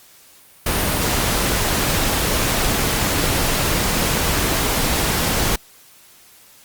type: noise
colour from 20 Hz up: pink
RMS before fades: -19 dBFS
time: 0.66-5.56 s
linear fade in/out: 5 ms
effects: white hiss -48 dBFS RMS until 6.64 s + Opus 48 kbps